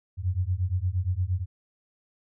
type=beating tone pair; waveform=sine; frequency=87.31 / 95.91 Hz; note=F2 / G2; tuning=0 / -37 cents; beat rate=8.6 Hz; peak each=-27 dBFS; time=0.17-1.46 s; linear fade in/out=50 ms; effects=none